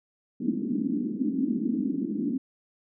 white band-pass noise, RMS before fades -28 dBFS, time 0.4-2.38 s, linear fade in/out 10 ms, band 200 to 300 Hz, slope 48 dB/octave, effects none

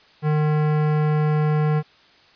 sine tone with hard clipping, 152.1 Hz, D#3, 39 cents flat, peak -19 dBFS, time 0.22-1.83 s, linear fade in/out 50 ms, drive 18 dB, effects white hiss -53 dBFS RMS until 2.35 s + resampled to 11025 Hz

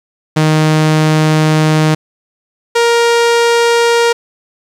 sawtooth tone pair in turn, 155.56 / 469 Hz, D#3 / A#4, 0 / +11 cents, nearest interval octave + perfect fifth, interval 1911 cents, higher second, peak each -4 dBFS, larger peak neither, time 0.36-1.95 / 2.75-4.13 s, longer first, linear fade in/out 10 ms, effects low-pass 8000 Hz 12 dB/octave + 7-bit

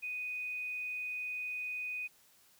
sine tone, 2489 Hz, D#7, in tune, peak -36 dBFS, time 0.02-2.08 s, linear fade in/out 20 ms, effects white hiss -65 dBFS RMS until 2.59 s

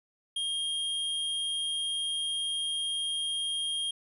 square tone, 3229 Hz, G#7, 49 cents flat, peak -30 dBFS, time 0.36-3.91 s, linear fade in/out 5 ms, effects resampled to 32000 Hz + 11-bit

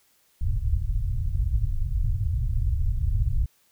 pink low-pass noise, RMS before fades -24 dBFS, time 0.41-3.46 s, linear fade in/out 5 ms, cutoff 120 Hz, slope 48 dB/octave, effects white hiss -64 dBFS RMS until 3.71 s

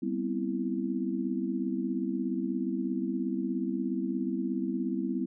sine chord, C major seventh, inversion second, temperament equal with one note detuned, 196 / 244.7 / 261.6 / 329.6 Hz, G3 / B3 / C4 / E4, 0 / -16 / 0 / 0 cents, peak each -34 dBFS, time 0.02-5.26 s, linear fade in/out 10 ms, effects none

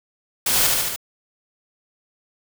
white noise with echo, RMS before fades -20 dBFS, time 0.46-0.67 s, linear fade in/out 5 ms, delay 73 ms, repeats 4, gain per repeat -2 dB, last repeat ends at 0.962 s, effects none

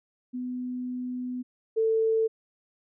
sine tone pair in turn, 250 / 445.4 Hz, B3 / A4, +21 / +21 cents, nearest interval minor seventh, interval 1000 cents, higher second, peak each -30 / -21 dBFS, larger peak second, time 0.33-1.43 / 1.76-2.28 s, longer first, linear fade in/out 20 ms, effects none

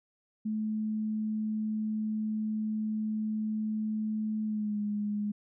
sine tone with pitch glide, 215.9 to 207.7 Hz, A3 to G#3, -33 to 0 cents, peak -29 dBFS, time 0.45-5.32 s, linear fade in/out 10 ms, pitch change -67 cents, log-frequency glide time 4.44-4.79 s, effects none

